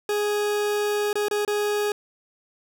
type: tone with dropouts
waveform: 40% pulse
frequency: 415.3 Hz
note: G#4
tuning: in tune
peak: -21 dBFS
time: 0.09-1.92 s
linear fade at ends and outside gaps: 2 ms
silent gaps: 1.13-1.155 / 1.284-1.311 / 1.45-1.477 s
effects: none